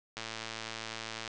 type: click train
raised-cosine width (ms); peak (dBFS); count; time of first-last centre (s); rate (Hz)
0.2; -21; 125; 0.17-1.277; 112
effects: resampled to 22050 Hz